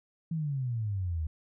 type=exponential sweep; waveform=sine; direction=down; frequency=167.9 to 75.8 Hz; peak=-29 dBFS; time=0.31-1.27 s; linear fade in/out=5 ms; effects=none